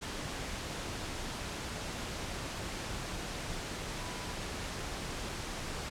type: tone in noise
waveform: sine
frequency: 987.8 Hz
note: B5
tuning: in tune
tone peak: -49 dBFS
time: 3.96-4.33 s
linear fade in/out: 20 ms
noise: pink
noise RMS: -39 dBFS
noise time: 0.01-5.9 s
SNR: -13 dB
effects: low-pass 8000 Hz 12 dB/octave